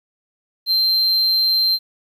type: tone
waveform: triangle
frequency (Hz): 4139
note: C8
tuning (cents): -20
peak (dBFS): -13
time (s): 0.66-1.79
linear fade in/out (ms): 50
effects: 9-bit